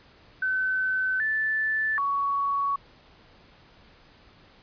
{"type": "tone with pitch steps", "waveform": "sine", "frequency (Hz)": [1522, 1754, 1120], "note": ["F#6", "A6", "C#6"], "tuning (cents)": [48, -6, 18], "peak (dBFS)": -23, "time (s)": [0.42, 2.76], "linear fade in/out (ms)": 5, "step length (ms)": 780, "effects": ["pink hiss -55 dBFS RMS until 4.62 s", "resampled to 11025 Hz"]}